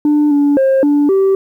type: tone with pitch steps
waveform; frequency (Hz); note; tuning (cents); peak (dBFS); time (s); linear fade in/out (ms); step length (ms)
sine; 296.7 / 287.4 / 534 / 290.5 / 387.2; D4 / D4 / C5 / D4 / G4; +18 / -37 / +35 / -19 / -21; -6; 0.05-1.35; 2; 260
effects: tanh soft clip ceiling -7 dBFS + 8-bit